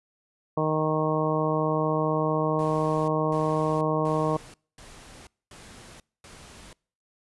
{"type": "harmonic tone", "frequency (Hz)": 155.56, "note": "D#3", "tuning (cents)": 0, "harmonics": [1, 2, 3, 4, 5, 6, 7], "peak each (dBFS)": [-28, -30, -28, -29, -35, -33, -31], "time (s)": [0.57, 4.37], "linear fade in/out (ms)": 5}
{"type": "noise bursts", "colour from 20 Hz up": "pink", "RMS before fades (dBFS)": -47, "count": 6, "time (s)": [2.59, 6.73], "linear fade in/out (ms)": 2, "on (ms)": 490, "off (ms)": 240}
{"effects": ["noise-tail reverb RT60 0.5 s tail -26 dB re dry", "resampled to 24000 Hz"]}